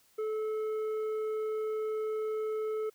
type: tone with tanh clipping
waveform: sine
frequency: 433.6 Hz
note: A4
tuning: 25 cents flat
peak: -32 dBFS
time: 0.18-2.9 s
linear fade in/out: 10 ms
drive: 7 dB
effects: white hiss -66 dBFS RMS until 2.94 s